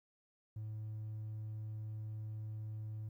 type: tone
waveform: triangle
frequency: 108.1 Hz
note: A2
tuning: 30 cents flat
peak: -38 dBFS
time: 0.56-3.09 s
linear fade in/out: 5 ms
effects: tanh soft clip ceiling -36 dBFS + 13-bit